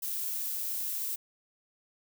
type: noise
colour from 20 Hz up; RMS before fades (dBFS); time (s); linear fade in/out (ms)
violet; -34; 0.02-1.16; 10
effects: none

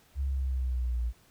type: linear sweep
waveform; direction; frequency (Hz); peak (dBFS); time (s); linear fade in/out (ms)
sine; down; 69.3 to 58.1; -27; 0.15-1.13; 50
effects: pink hiss -62 dBFS RMS until 1.3 s

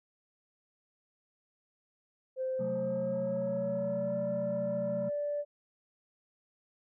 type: tone with pitch glide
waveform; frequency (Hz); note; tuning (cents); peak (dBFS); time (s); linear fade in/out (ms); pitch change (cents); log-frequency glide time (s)
sine; 520 to 583.7; C5 to D5; -11 to -11; -30; 2.36-5.45; 50; +200; 2.56-4.18
type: chord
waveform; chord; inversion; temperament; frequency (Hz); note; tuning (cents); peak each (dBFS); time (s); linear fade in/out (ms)
sine; F# diminished; second; equal; 130.81 / 185 / 220; C3 / F#3 / A3; 0 / 0 / 0; -41 / -37 / -38; 2.59-5.1; 10
effects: tanh soft clip ceiling -25 dBFS

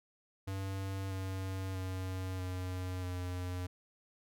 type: tone with pitch steps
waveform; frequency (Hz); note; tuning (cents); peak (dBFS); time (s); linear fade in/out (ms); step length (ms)
square; 96.7 / 95.04 / 93.41 / 91.8 / 90.22; G2 / F#2 / F#2 / F#2 / F#2; -23 / +47 / +17 / -13 / -43; -37; 0.47-3.67; 10; 640
effects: none

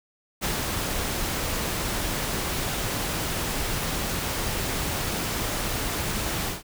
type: noise with ADSR envelope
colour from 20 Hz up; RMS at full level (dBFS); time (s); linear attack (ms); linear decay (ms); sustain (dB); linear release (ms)
pink; -26; 0.41-6.63; 32; 160; -2; 150
effects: none

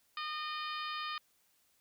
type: harmonic tone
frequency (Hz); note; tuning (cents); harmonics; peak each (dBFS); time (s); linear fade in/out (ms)
611; D#5; -32; 2 / 3 / 4 / 5 / 6 / 7 / 8; -39 / -46 / -46 / -46 / -47 / -51 / -50; 0.17-1.18; 2
effects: white hiss -72 dBFS RMS until 1.8 s

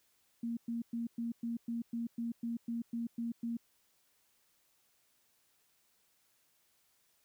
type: tone bursts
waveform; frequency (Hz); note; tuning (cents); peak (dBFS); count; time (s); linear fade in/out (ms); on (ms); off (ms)
sine; 233.1; A#3; 0; -34; 13; 0.43-3.57; 5; 140; 110
effects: white hiss -73 dBFS RMS until 7.24 s

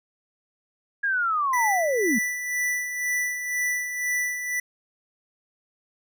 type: linear sweep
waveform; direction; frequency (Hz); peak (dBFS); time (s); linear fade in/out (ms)
sine; down; 1661.2 to 198.9; -21; 1.03-2.19; 10
type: tone with tremolo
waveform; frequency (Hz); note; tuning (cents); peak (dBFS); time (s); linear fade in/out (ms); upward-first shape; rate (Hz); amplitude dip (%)
square; 1975.5; B6; 0; -23; 1.53-4.6; 5; sine; 2; 55
effects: none

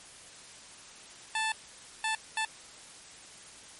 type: tone bursts at uneven times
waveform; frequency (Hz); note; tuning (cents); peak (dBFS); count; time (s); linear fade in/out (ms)
15% pulse; 880; A5; 0; -22; 3; 1.35-1.52 / 2.04-2.15 / 2.37-2.45; 2
effects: white hiss -50 dBFS RMS until 3.79 s + MP3 48 kbps

